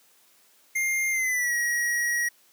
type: tone with pitch glide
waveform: square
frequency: 2113 to 1904.3 Hz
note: C7 to A#6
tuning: +16 to +36 cents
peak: -24 dBFS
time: 0.75-2.29 s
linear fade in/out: 10 ms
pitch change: -180 cents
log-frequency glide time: 1.11-1.54 s
effects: white hiss -60 dBFS RMS until 2.52 s + high-pass 200 Hz 12 dB/octave